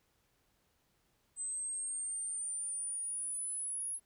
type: exponential sweep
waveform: sine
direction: up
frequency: 8120 to 10548 Hz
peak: -36 dBFS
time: 1.36-4 s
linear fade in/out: 50 ms
effects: pink hiss -75 dBFS RMS until 4.05 s